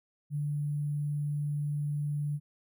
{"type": "tone with sample-and-hold", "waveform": "sine", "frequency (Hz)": 146.8, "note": "D3", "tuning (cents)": 0, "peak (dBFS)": -29, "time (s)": [0.3, 2.4], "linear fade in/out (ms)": 50, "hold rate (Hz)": 11025, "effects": []}